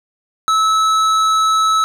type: tone with hard clipping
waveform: sine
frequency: 1301 Hz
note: E6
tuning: 23 cents flat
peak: -13 dBFS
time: 0.48-1.84 s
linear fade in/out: 0 ms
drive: 11 dB
effects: none